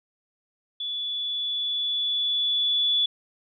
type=tone with level ramp; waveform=sine; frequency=3439 Hz; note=A7; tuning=40 cents flat; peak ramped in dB=-28 to -19 dBFS; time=0.8-3.06 s; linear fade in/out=5 ms; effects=none